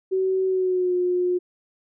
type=tone with pitch glide; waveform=sine; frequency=378 to 359.1 Hz; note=F#4 to F4; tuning=+37 to +48 cents; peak=-19 dBFS; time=0.11-1.39 s; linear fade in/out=20 ms; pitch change=-89 cents; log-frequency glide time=0.46-0.95 s; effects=none